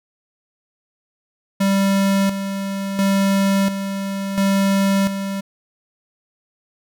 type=tone with tremolo; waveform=square; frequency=196 Hz; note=G3; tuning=in tune; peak=-15 dBFS; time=1.6-5.41 s; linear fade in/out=10 ms; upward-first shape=square; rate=0.72 Hz; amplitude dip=60%; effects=none